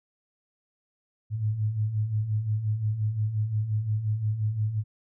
sine beating tone pair, 103.4 / 109.1 Hz, G#2 / A2, -7 / -14 cents, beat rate 5.7 Hz, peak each -32 / -25 dBFS, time 1.3-4.84 s, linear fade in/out 50 ms, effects none

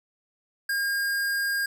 square tone, 1616 Hz, G#6, 48 cents flat, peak -25 dBFS, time 0.69-1.66 s, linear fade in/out 5 ms, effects none

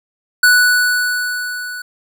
square tone with level ramp, 1480 Hz, F#6, in tune, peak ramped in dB -7 to -26 dBFS, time 0.43-1.82 s, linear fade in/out 5 ms, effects none

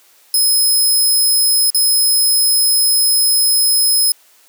10% pulse tone with dropouts, 5120 Hz, D#8, 49 cents sharp, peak -5 dBFS, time 0.34-4.12 s, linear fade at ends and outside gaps 2 ms, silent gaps 1.703-1.746 s, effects white hiss -50 dBFS RMS until 4.48 s + high-pass 400 Hz 12 dB/octave

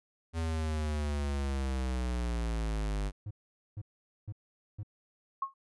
square linear sweep, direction down, 82.6 to 49 Hz, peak -31 dBFS, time 0.33-3.12 s, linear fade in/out 50 ms
triangle tone bursts, 103.83 Hz, G#2, in tune, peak -34 dBFS, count 4, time 3.26-4.832 s, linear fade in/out 5 ms, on 48 ms, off 460 ms
sine tone with exponential decay, 1085 Hz, C#6, 37 cents flat, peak -26 dBFS, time 5.42-5.54 s, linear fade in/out 5 ms, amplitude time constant 24 ms
effects resampled to 24000 Hz

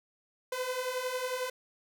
sawtooth beating tone pair, 500 / 511 Hz, B4 / C5, +21 / -41 cents, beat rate 11 Hz, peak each -33 / -30 dBFS, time 0.52-1.5 s, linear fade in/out 5 ms, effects none

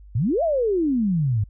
sine exponential two-way sweep, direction up then down, 98 to 698.5 to 98 Hz, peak -18 dBFS, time 0.15-1.44 s, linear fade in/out 5 ms, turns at 0.43 s, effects added 50 Hz sine -42 dBFS peak until 1.49 s

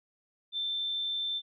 sine tone, 3554 Hz, A7, 17 cents sharp, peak -30 dBFS, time 0.52-1.42 s, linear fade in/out 50 ms, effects none

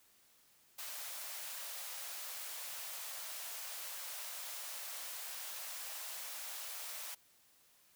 white high-pass noise, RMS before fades -45 dBFS, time 0.78-7.15 s, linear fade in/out 10 ms, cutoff 520 Hz, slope 48 dB/octave, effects white hiss -68 dBFS RMS until 7.95 s

